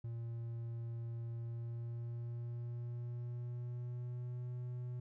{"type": "tone with pitch glide", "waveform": "triangle", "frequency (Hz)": [116.54, 123.33], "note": ["A#2", "B2"], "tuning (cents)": [0, -2], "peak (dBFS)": -38, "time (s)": [0.04, 5], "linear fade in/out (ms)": 5, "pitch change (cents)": 98, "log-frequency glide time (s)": [1.36, 4.51], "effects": []}